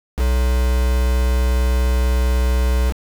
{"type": "tone with quantisation", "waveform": "triangle", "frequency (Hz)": 62.2, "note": "B1", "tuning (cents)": 13, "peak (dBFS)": -12, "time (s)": [0.16, 2.94], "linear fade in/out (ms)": 50, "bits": 4, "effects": []}